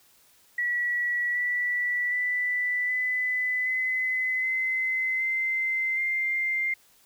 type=tone with pitch steps; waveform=sine; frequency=1936 / 1958.5 / 1981.3 / 2004 / 2028 / 2051 / 2075 / 2099 Hz; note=B6 / B6 / B6 / B6 / B6 / C7 / C7 / C7; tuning=-35 / -15 / +5 / +25 / +45 / -35 / -15 / +5 cents; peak=-24 dBFS; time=0.58-6.74 s; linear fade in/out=5 ms; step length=770 ms; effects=white hiss -60 dBFS RMS until 7.05 s